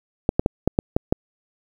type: clicks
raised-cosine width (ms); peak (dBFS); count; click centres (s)
2; -3; 7; 0.291 / 0.395 / 0.461 / 0.676 / 0.789 / 0.965 / 1.125
effects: 7-bit